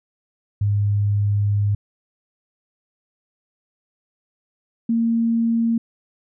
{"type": "tone pair in turn", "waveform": "sine", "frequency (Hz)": [102.4, 229.9], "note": ["G#2", "A#3"], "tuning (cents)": [-24, -24], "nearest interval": "octave + major second", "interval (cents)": 1400, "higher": "second", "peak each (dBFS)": -16, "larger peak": "neither", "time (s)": [[0.61, 1.75], [4.89, 5.78]], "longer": "first", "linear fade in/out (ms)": 5, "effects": []}